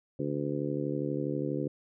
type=harmonic tone; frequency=72.3 Hz; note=D2; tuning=27 cents flat; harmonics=2 / 3 / 4 / 5 / 6 / 7; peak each=-35 / -41 / -34 / -36 / -39 / -38 dBFS; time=0.19-1.68 s; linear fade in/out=5 ms; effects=none